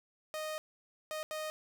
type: tone bursts at uneven times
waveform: sawtooth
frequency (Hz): 620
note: D#5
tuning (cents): -6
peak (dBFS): -33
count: 3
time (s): 0.34-0.58 / 1.11-1.23 / 1.31-1.5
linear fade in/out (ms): 0
effects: none